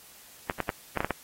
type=clicks; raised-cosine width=0.5 ms; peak=-12 dBFS; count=7; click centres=0.498 / 0.603 / 0.692 / 0.973 / 1.005 / 1.046 / 1.107 s; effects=white hiss -52 dBFS RMS until 1.23 s + AAC 48 kbps